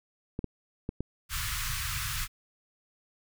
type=clicks; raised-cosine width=3 ms; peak=-19 dBFS; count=4; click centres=0.391 / 0.443 / 0.891 / 1.006 s
type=band-stop noise; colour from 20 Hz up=pink; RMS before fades=-33 dBFS; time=1.29-2.28 s; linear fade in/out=50 ms; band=140 to 1100 Hz; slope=48 dB/octave
effects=none